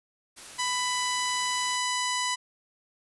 white noise, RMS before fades -44 dBFS, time 0.36-1.78 s, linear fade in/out 20 ms
harmonic tone, 995 Hz, B5, 13 cents sharp, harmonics 1 / 2 / 3 / 4 / 5 / 6 / 7 / 8 / 10, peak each -30 / -33 / -35 / -36 / -37 / -38 / -38 / -39 / -40 dBFS, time 0.58-2.36 s, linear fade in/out 20 ms
effects resampled to 24000 Hz

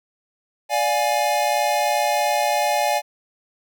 square chord, D diminished, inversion none, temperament equal with one note detuned, 587.3 / 707.8 / 830.6 Hz, D5 / F5 / Ab5, 0 / +23 / 0 cents, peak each -24 / -24 / -22 dBFS, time 0.69-3.02 s, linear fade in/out 50 ms, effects none

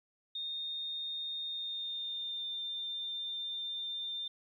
sine tone with pitch glide, 3672 to 3596 Hz, A#7 to A7, -27 to +37 cents, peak -36 dBFS, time 0.35-4.28 s, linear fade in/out 5 ms, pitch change -36 cents, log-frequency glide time 1.45-2.53 s, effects 12-bit

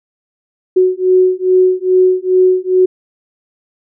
sine beating tone pair, 368.5 / 370.9 Hz, F#4 / F#4, -7 / +4 cents, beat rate 2.4 Hz, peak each -11 dBFS, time 0.76-2.86 s, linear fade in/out 10 ms, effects none

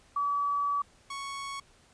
sine / sawtooth tone pair in turn, 1145 / 1108.6 Hz, D6 / C#6, -44 / 0 cents, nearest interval minor second, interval 56 cents, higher first, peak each -26 / -32 dBFS, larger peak first, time 0.16-0.82 / 1.1-1.6 s, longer first, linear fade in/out 5 ms, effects pink hiss -61 dBFS RMS until 1.93 s + resampled to 22050 Hz

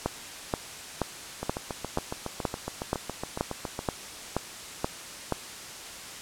two click trains, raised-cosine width 1 ms, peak -17 / -11 dBFS, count 18 / 12, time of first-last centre 1.43-3.791 / 0.06-5.323 s, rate 7.2 / 2.09 Hz, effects white hiss -41 dBFS RMS until 6.21 s + low-pass 9000 Hz 12 dB/octave

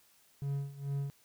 triangle tone with tremolo, 140 Hz, C#3, 18 cents sharp, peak -29 dBFS, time 0.42-1.1 s, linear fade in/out 0 ms, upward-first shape sine, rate 2.3 Hz, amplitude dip 85%, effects white hiss -66 dBFS RMS until 1.24 s

